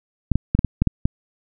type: clicks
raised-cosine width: 5 ms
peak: -4 dBFS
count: 8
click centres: 0.317 / 0.356 / 0.55 / 0.591 / 0.647 / 0.82 / 0.873 / 1.055 s
effects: none